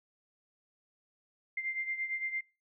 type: beating tone pair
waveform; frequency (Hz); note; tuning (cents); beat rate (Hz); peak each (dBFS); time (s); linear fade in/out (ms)
sine; 2093 / 2101.8; C7 / C7; 0 / +7; 8.8; -34 / -40; 1.57-2.41; 5
effects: noise-tail reverb RT60 0.3 s tail -23 dB re dry